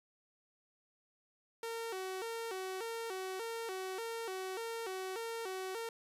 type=tone with vibrato; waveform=sawtooth; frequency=415.3 Hz; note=G#4; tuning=in tune; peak=-35 dBFS; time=1.63-5.89 s; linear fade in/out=2 ms; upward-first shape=square; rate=1.7 Hz; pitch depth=170 cents each way; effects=resampled to 32000 Hz